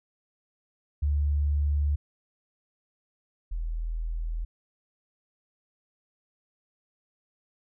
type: tone pair in turn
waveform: sine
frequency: 72.8 / 40.86 Hz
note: D2 / E1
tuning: -15 / -14 cents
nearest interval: minor seventh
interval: 999 cents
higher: first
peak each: -22 / -28 dBFS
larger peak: first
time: 1.02-1.96 / 3.51-4.45 s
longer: neither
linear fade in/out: 10 ms
effects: none